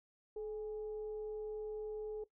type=tone with frequency modulation; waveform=sine; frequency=428 Hz; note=A4; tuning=48 cents flat; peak=-39 dBFS; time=0.36-2.24 s; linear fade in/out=5 ms; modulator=393 Hz; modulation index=0.21; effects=noise-tail reverb RT60 0.1 s tail -17 dB re dry